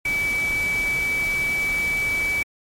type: tone in noise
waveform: sine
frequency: 2295 Hz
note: D7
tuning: 40 cents flat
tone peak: -20 dBFS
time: 0.05-2.43 s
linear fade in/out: 5 ms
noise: pink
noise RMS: -33 dBFS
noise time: 0.05-2.43 s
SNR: +10 dB
effects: MP3 64 kbps